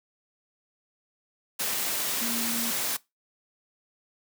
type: tone in noise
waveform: sine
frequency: 233.1 Hz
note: A#3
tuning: in tune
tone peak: -32 dBFS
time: 2.21-2.71 s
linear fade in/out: 10 ms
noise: white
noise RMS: -29 dBFS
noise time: 1.59-2.97 s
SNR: -6 dB
effects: noise-tail reverb RT60 0.2 s tail -21 dB re dry + high-pass 150 Hz 12 dB/octave